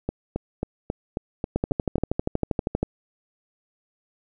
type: two click trains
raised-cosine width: 2 ms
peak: -12 / -9 dBFS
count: 8 / 17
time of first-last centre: 0.09-1.982 / 1.56-2.83 s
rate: 3.7 / 12.6 Hz
effects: none